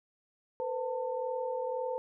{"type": "tone cluster", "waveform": "sine", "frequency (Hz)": [467.1, 509, 894], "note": ["A#4", "C5", "A5"], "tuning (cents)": [3, -48, 27], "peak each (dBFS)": [-40, -33, -38], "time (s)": [0.6, 1.98], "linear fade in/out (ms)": 0, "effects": []}